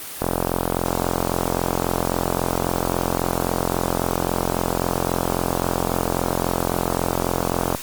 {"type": "click train", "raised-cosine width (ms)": 1, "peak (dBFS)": -5, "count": 330, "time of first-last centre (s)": [0.22, 7.749], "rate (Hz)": 43.7, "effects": ["white hiss -33 dBFS RMS until 7.82 s", "Opus 24 kbps"]}